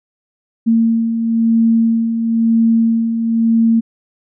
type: beating tone pair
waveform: sine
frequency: 226.9 / 227.9 Hz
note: A#3 / A#3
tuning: -47 / -39 cents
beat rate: 1 Hz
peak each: -20 / -11 dBFS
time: 0.66-3.81 s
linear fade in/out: 20 ms
effects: none